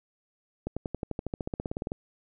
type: accelerating click train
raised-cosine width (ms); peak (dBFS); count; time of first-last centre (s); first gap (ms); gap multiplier
2; -18; 19; 0.67-1.919; 96; 0.96
effects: none